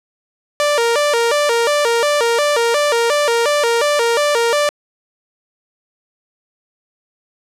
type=tone with vibrato; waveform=sawtooth; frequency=523.3 Hz; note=C5; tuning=in tune; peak=-9 dBFS; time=0.6-4.69 s; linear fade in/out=0 ms; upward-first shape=square; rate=2.8 Hz; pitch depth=200 cents each way; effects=low-pass 10000 Hz 12 dB/octave